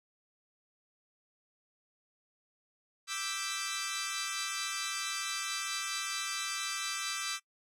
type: chord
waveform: 10% pulse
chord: E minor seventh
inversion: third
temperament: equal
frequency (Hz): 1174.7 / 1318.5 / 1568 / 1975.5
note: D6 / E6 / G6 / B6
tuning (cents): 0 / 0 / 0 / 0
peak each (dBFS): -31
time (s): 3.07-7.4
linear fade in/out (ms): 50
effects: noise-tail reverb RT60 0.1 s tail -22 dB re dry + low-pass 10000 Hz 12 dB/octave